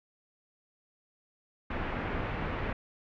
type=low-pass noise; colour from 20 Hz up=pink; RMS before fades=-34 dBFS; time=1.7-2.73 s; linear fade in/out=5 ms; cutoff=2400 Hz; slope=24 dB/octave; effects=none